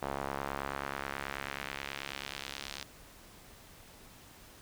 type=tone with band-pass filter sweep; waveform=sawtooth; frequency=69.3 Hz; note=C#2; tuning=in tune; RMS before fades=-40 dBFS; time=0.02-2.84 s; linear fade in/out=5 ms; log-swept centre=830 to 4400 Hz; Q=1.2; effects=pink hiss -55 dBFS RMS until 4.61 s